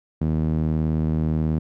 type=tone with band-pass filter; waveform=sawtooth; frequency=78.5 Hz; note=D#2; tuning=16 cents sharp; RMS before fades=-22 dBFS; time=0.21-1.59 s; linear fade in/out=5 ms; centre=190 Hz; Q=1.5; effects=none